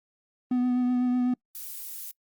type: tone with vibrato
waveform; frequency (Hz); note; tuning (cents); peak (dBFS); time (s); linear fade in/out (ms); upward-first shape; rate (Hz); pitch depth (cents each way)
triangle; 248.7; B3; +12; -20; 0.51-1.34; 5; triangle; 8; 21
type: noise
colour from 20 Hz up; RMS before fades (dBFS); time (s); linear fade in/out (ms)
violet; -38; 1.55-2.11; 0
effects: noise-tail reverb RT60 0.1 s tail -26 dB re dry + Opus 32 kbps